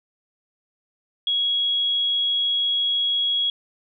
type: tone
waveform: sine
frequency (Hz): 3322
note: G#7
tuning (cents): 0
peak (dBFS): -19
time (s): 1.27-3.5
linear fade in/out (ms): 2
effects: none